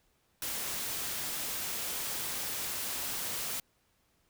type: noise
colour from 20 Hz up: white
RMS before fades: -36 dBFS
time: 0.42-3.6 s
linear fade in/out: 2 ms
effects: pink hiss -72 dBFS RMS until 4.29 s